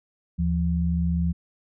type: tone pair together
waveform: sine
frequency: 76.5 / 171.4 Hz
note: D#2 / F3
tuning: -29 / -32 cents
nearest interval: octave + major second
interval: 1397 cents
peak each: -24 / -23 dBFS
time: 0.38-1.33 s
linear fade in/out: 20 ms
effects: none